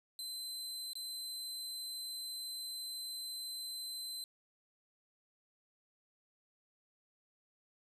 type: tone with dropouts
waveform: sawtooth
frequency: 4063 Hz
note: B7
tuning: 48 cents sharp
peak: -38 dBFS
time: 0.19-4.24 s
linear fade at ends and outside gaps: 1 ms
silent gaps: 0.933-0.954 s
effects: resampled to 32000 Hz + 13-bit